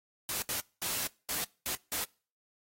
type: noise bursts at uneven times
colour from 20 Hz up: white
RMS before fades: -34 dBFS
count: 6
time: 0.29-0.42 / 0.49-0.6 / 0.82-1.07 / 1.29-1.44 / 1.66-1.75 / 1.92-2.04 s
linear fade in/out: 0 ms
effects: noise-tail reverb RT60 0.4 s tail -25 dB re dry + AAC 48 kbps